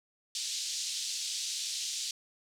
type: band-pass noise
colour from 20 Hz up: pink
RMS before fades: -36 dBFS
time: 0.35-2.11 s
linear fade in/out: 2 ms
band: 3600 to 7700 Hz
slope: 24 dB/octave
effects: none